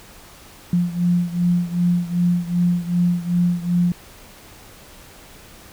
sine beating tone pair, 174.61 / 177.21 Hz, F3 / F3, 0 / +26 cents, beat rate 2.6 Hz, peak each -18 / -21 dBFS, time 0.73-3.92 s, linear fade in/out 2 ms, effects pink hiss -44 dBFS RMS until 5.72 s

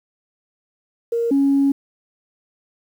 sine tone pair in turn, 466.2 / 277.2 Hz, A#4 / C#4, 0 / 0 cents, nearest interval major sixth, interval 900 cents, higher first, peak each -17 / -12 dBFS, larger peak second, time 1.12-1.31 / 1.31-1.72 s, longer second, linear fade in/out 5 ms, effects tanh soft clip ceiling -9 dBFS + 8-bit

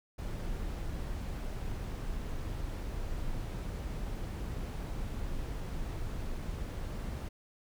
brown noise, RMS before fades -37 dBFS, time 0.18-7.29 s, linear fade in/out 10 ms, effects none

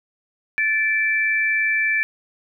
sine tone pair together, 1748.5 / 2334 Hz, A6 / D7, -11 / -11 cents, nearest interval perfect fourth, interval 500 cents, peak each -20 dBFS, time 0.58-2.03 s, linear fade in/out 0 ms, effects none

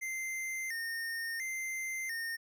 square tone with vibrato, 1954 Hz, B6, 19 cents flat, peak -36 dBFS, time 0.01-2.37 s, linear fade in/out 20 ms, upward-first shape square, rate 0.72 Hz, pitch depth 110 cents each way, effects none

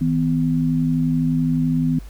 sine tone pair together, 160.2 / 251.9 Hz, E3 / B3, -49 / +34 cents, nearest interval minor sixth, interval 783 cents, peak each -19 dBFS, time 0.01-1.99 s, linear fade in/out 5 ms, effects added 50 Hz sine -34 dBFS peak until 2.09 s + pink hiss -50 dBFS RMS until 2.09 s

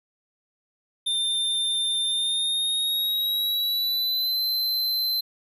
square tone with pitch glide, 3595 to 4082 Hz, A7 to C8, +36 to -44 cents, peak -23 dBFS, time 1.06-5.21 s, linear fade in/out 10 ms, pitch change +220 cents, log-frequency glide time 2.07-4.44 s, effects none

